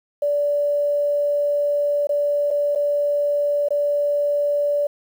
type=tone with dropouts; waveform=sine; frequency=580 Hz; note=D5; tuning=22 cents flat; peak=-17 dBFS; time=0.22-4.87 s; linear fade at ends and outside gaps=5 ms; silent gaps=2.071-2.092 / 2.506-2.51 / 2.751-2.757 / 3.686-3.705 s; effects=8-bit